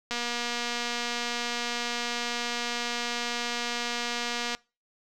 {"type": "click train", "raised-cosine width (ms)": 0.2, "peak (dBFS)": -14, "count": 1062, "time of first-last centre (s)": [0.11, 4.549], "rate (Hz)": 239, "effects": ["noise-tail reverb RT60 0.3 s tail -24 dB re dry"]}